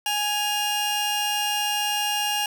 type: tone pair together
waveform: sawtooth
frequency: 830.6 / 2815 Hz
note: G#5 / F7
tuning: 0 / +13 cents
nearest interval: octave + major sixth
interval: 2113 cents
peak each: -22 dBFS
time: 0.06-2.46 s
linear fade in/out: 2 ms
effects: none